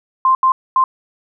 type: tone bursts at uneven times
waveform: sine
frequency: 1046.5 Hz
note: C6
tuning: in tune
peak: -9 dBFS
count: 3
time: 0.25-0.35 / 0.43-0.52 / 0.76-0.84 s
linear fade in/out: 2 ms
effects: none